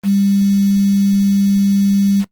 sine tone with quantisation, 198.7 Hz, G3, 24 cents sharp, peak -10 dBFS, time 0.03-2.25 s, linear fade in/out 50 ms, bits 5, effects noise-tail reverb RT60 0.1 s tail -22 dB re dry + Opus 32 kbps

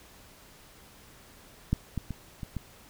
clicks, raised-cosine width 5 ms, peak -12 / -18 / -22 / -24 / -20 dBFS, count 5, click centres 1.73 / 1.977 / 2.107 / 2.432 / 2.567 s, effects pink hiss -54 dBFS RMS until 2.89 s

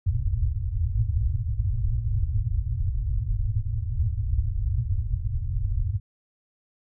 white low-pass noise, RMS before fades -25 dBFS, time 0.06-6 s, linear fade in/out 5 ms, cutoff 120 Hz, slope 96 dB/octave, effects none

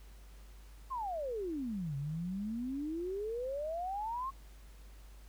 sine exponential two-way sweep, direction down then up, 1100 to 135.8 to 1100 Hz, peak -35 dBFS, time 0.9-4.31 s, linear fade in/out 20 ms, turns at 1.96 s, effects added 50 Hz sine -51 dBFS peak until 5.28 s + pink hiss -63 dBFS RMS until 5.28 s

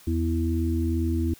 harmonic tone, 82.41 Hz, E2, in tune, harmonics 1 / 3 / 4, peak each -24 / -29 / -28 dBFS, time 0.07-1.34 s, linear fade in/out 5 ms, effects white hiss -52 dBFS RMS until 1.39 s

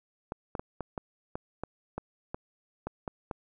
clicks, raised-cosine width 1 ms, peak -20 dBFS, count 12, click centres 0.321 / 0.552 / 0.595 / 0.807 / 0.978 / 1.355 / 1.636 / 1.98 / 2.345 / 2.87 / 3.078 / 3.312 s, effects none

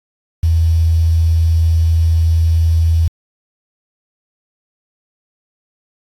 sine tone with quantisation, 82.1 Hz, E2, 6 cents flat, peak -9 dBFS, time 0.43-3.08 s, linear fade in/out 5 ms, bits 6, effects AAC 48 kbps

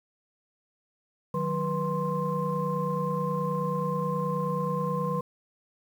sine tone cluster, 154.8 / 184.2 / 489.1 / 1049 Hz, D#3 / F#3 / B4 / C6, -9 / -7 / -17 / +4 cents, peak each -31 dBFS, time 1.34-5.21 s, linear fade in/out 5 ms, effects tanh soft clip ceiling -16 dBFS + 9-bit

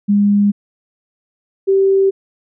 sine tone pair in turn, 203.7 / 388.4 Hz, G#3 / G4, -33 / -16 cents, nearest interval major seventh, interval 1117 cents, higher second, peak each -9 dBFS, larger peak neither, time 0.08-0.52 / 1.67-2.11 s, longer neither, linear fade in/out 20 ms, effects none

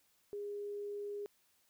sine tone, 409.4 Hz, G#4, 25 cents flat, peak -39 dBFS, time 0.33-1.26 s, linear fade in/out 0 ms, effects white hiss -73 dBFS RMS until 1.69 s

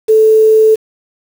sine tone with quantisation, 437.7 Hz, A4, 9 cents flat, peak -4 dBFS, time 0.08-0.76 s, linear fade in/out 20 ms, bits 5, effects none

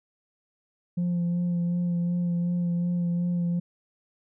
sine tone with vibrato, 174.3 Hz, F3, 3 cents flat, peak -21 dBFS, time 0.97-3.6 s, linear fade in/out 10 ms, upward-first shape sine, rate 2.7 Hz, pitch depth 19 cents each way, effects tanh soft clip ceiling -22 dBFS

